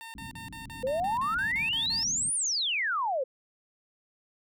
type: tone bursts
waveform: 15% pulse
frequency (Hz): 908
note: A#5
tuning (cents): -46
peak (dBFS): -35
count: 12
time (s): 0.01-2.032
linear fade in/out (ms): 0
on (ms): 130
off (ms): 42
type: low-pass noise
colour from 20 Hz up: white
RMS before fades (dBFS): -45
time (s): 0.15-2.3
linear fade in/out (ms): 5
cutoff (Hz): 280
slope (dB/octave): 48
type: exponential two-way sweep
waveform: sine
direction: up then down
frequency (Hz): 495 to 9940 to 495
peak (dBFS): -26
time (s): 0.83-3.24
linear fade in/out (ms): 10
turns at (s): 2.34
effects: none